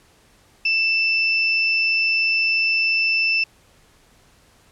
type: tone pair together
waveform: sine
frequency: 2657 / 5314 Hz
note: E7 / E8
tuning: +13 / +13 cents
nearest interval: octave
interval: 1200 cents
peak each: -17 / -25 dBFS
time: 0.65-3.44 s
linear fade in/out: 5 ms
effects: pink hiss -55 dBFS RMS until 4.71 s + low-pass 11000 Hz 12 dB/octave